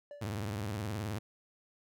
triangle tone with exponential decay, 580 Hz, D5, 22 cents flat, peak -40 dBFS, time 0.11-0.5 s, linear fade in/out 1 ms, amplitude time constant 84 ms
sawtooth tone with vibrato, 103.83 Hz, G#2, in tune, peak -31 dBFS, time 0.21-1.19 s, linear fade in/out 10 ms, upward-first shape triangle, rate 19 Hz, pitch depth 240 cents each way
effects none

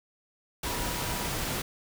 sine tone in noise, 966 Hz, B5, 39 cents flat, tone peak -40 dBFS, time 0.66-1.28 s, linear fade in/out 5 ms, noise pink, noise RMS -32 dBFS, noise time 0.63-1.62 s, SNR -11 dB, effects none

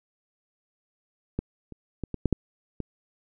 clicks, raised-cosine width 3 ms, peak -14 / -28 / -18 / -18 / -9 / -8 / -18 dBFS, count 7, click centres 1.39 / 1.723 / 2.037 / 2.143 / 2.257 / 2.327 / 2.803 s, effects none

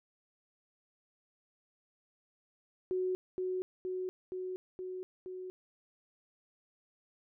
sine tone with echo, 369.5 Hz, F#4, 2 cents flat, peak -30 dBFS, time 2.91-3.15 s, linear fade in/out 0 ms, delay 470 ms, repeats 5, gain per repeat -2 dB, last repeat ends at 5.5 s, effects none

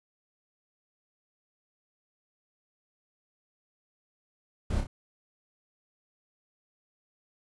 brown noise with echo, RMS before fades -29 dBFS, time 4.7-4.81 s, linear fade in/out 5 ms, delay 30 ms, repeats 2, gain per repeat -5 dB, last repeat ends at 4.87 s, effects resampled to 24000 Hz

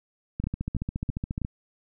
two click trains, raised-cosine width 5 ms, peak -17 / -17 dBFS, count 4 / 16, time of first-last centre 0.44-1.417 / 0.4-1.449 s, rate 3.07 / 14.3 Hz, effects none

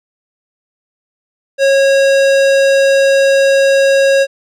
sine tone with hard clipping, 547 Hz, C#5, 23 cents flat, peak -9 dBFS, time 1.58-4.27 s, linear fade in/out 50 ms, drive 18 dB, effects none

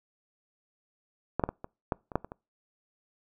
clicks, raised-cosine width 1 ms, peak -12 / -10 / -18 / -24 / -13 / -27 / -11 / -26 / -26 dBFS, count 9, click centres 1.396 / 1.438 / 1.49 / 1.644 / 1.922 / 2.118 / 2.156 / 2.246 / 2.319 s, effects noise-tail reverb RT60 0.3 s tail -26 dB re dry

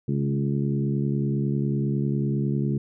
harmonic tone with a mistuned harmonic, 70 Hz, C#2, 18 cents sharp, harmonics 2 / 3 / 4 / 5 / 6, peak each -24 / -27 / -33 / -32 / -38 dBFS, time 0.08-2.78 s, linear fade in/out 5 ms, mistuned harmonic 2, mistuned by -25 cents, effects none

